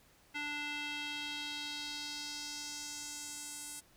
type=tone with band-pass filter sweep; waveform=square; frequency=293.7 Hz; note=D4; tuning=in tune; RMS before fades=-42 dBFS; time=0.34-3.81 s; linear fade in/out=20 ms; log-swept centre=2300 to 9100 Hz; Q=2.1; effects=pink hiss -65 dBFS RMS until 3.96 s